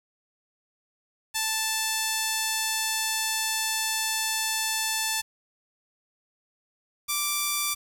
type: tone pair in turn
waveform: 5% pulse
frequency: 880 / 1172.8 Hz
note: A5 / D6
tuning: 0 / -3 cents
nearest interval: perfect fourth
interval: 497 cents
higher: second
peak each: -13 dBFS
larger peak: neither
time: 1.34-5.22 / 7.08-7.75 s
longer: first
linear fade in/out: 20 ms
effects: 8-bit